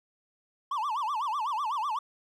triangle tone with vibrato, 1007 Hz, B5, 33 cents sharp, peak -26 dBFS, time 0.71-1.99 s, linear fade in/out 5 ms, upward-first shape sine, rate 8 Hz, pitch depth 290 cents each way, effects none

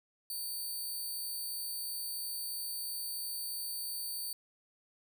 5% pulse tone, 4563 Hz, C#8, 49 cents sharp, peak -30 dBFS, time 0.3-4.33 s, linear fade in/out 2 ms, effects none

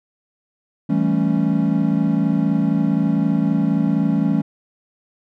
triangle chord, A dominant seventh, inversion second, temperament equal, 164.81 / 196 / 220 / 277.2 Hz, E3 / G3 / A3 / C#4, 0 / 0 / 0 / 0 cents, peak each -19 dBFS, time 0.89-4.42 s, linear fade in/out 10 ms, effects none

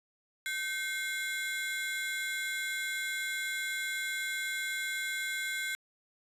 35% pulse ring-modulated tone, 1840 Hz, A#6, 23 cents flat, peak -28 dBFS, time 0.46-5.75 s, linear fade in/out 0 ms, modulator 296 Hz, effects resampled to 32000 Hz

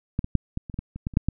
clicks, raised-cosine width 5 ms, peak -11 / -17 / -6 / -15 / -23 / -23 / -16 / -23 / -14 / -27 / -6 / -10 dBFS, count 12, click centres 0.191 / 0.244 / 0.353 / 0.574 / 0.698 / 0.742 / 0.79 / 0.96 / 1.069 / 1.138 / 1.171 / 1.286 s, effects none

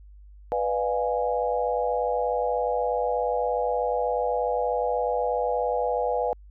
sine chord, B diminished seventh, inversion none, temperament equal with one note detuned, 493.9 / 601.8 / 698.5 / 830.6 Hz, B4 / D5 / F5 / Ab5, 0 / +42 / 0 / 0 cents, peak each -26 / -30 / -29 / -29 dBFS, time 0.52-6.33 s, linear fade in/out 0 ms, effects added 50 Hz sine -45 dBFS peak until 6.5 s

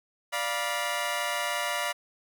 15% pulse chord, B diminished, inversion first, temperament equal with one note detuned, 587.3 / 698.5 / 970.2 Hz, D5 / F5 / B5, 0 / 0 / -31 cents, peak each -26 dBFS, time 0.32-1.93 s, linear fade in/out 20 ms, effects none

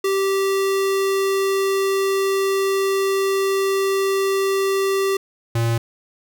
square tone pair in turn, 389.6 / 115.83 Hz, G4 / A#2, -11 / -11 cents, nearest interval octave + major sixth, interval 2100 cents, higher first, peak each -18 dBFS, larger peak neither, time 0.04-5.17 / 5.55-5.78 s, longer first, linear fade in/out 5 ms, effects none

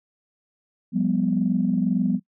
sine tone cluster, 178.3 / 200.3 / 246.8 Hz, F3 / G3 / B3, +36 / +38 / -1 cents, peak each -23 dBFS, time 0.92-2.2 s, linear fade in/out 50 ms, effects noise-tail reverb RT60 0.1 s tail -21 dB re dry + tanh soft clip ceiling -9 dBFS

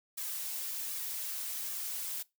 blue noise with flanger, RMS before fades -38 dBFS, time 0.17-2.23 s, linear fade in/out 10 ms, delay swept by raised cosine 1.7 to 5.6 ms, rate 1.3 Hz, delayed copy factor +0.55, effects noise-tail reverb RT60 0.2 s tail -21 dB re dry

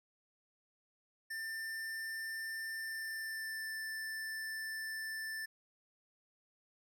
square tone with pitch glide, 1790 to 1767.4 Hz, A6 to A6, +29 to +7 cents, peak -40 dBFS, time 1.3-5.46 s, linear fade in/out 10 ms, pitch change -22 cents, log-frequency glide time 2.75-3.79 s, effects none

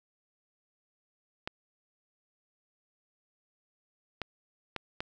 clicks, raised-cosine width 0.3 ms, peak -18 dBFS, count 4, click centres 1.475 / 4.217 / 4.763 / 5.005 s, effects none

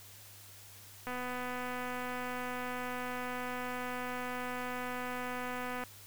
click train, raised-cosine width 0.5 ms, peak -25 dBFS, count 1188, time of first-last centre 1.07-5.837 s, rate 249 Hz, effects added 100 Hz sine -58 dBFS peak until 6.06 s + white hiss -54 dBFS RMS until 6.06 s

